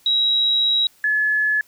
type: tone pair in turn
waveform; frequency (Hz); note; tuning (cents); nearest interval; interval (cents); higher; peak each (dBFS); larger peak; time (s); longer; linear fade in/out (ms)
sine; 3855 / 1712.4; B7 / A6; -43 / -47; octave + major second; 1404; first; -15 / -16; first; 0.06-0.87 / 1.04-1.61; first; 2
effects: white hiss -55 dBFS RMS until 1.67 s